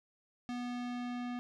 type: tone with low-pass filter sweep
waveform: square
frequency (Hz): 244.6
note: B3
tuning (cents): -16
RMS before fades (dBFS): -39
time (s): 0.49-1.39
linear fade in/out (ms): 0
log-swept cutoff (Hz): 5200 to 3000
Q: 0.78
effects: none